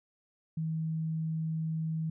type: tone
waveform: sine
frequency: 160 Hz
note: D#3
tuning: 49 cents sharp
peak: -30 dBFS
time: 0.57-2.1 s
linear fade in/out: 5 ms
effects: none